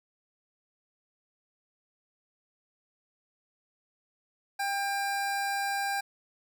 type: tone pair together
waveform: square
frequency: 794.9 / 1600 Hz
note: G5 / G6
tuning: +24 / +35 cents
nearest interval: octave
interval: 1211 cents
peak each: -31 / -34 dBFS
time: 4.59-6.01 s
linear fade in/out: 10 ms
effects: none